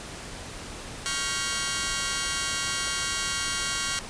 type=chord; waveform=10% pulse; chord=G half-diminished seventh; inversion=second; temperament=equal with one note detuned; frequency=1108.7 / 1396.9 / 1568 / 1912.7 Hz; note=Db6 / F6 / G6 / Bb6; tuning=0 / 0 / 0 / +44 cents; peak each=-24 dBFS; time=1.06-3.99 s; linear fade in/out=0 ms; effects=pink hiss -39 dBFS RMS until 4.09 s + resampled to 22050 Hz